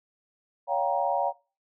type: chord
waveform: sine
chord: G half-diminished seventh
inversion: second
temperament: just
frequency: 564.5 / 705.6 / 784 / 940.8 Hz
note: Db5 / F5 / G5 / Bb5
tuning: +31 / +18 / 0 / +16 cents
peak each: -29 dBFS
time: 0.67-1.33 s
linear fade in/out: 50 ms
effects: noise-tail reverb RT60 0.3 s tail -19 dB re dry